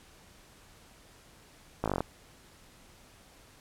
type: slowing click train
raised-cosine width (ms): 1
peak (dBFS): -15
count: 9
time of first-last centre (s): 1.84-2.006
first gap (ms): 18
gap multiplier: 1.04
effects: pink hiss -57 dBFS RMS until 3.6 s + low-pass 12000 Hz 12 dB/octave